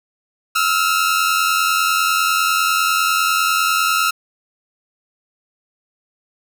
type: tone pair together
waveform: sawtooth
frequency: 1295 / 1385 Hz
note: E6 / F6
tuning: -31 / -15 cents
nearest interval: minor second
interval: 116 cents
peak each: -14 dBFS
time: 0.55-4.11 s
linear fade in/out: 10 ms
effects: none